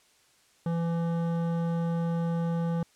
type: tone with hard clipping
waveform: sine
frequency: 168 Hz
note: E3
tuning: 33 cents sharp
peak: -28 dBFS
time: 0.66-2.83 s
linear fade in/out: 2 ms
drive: 13 dB
effects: white hiss -63 dBFS RMS until 2.95 s + low-pass 9000 Hz 12 dB/octave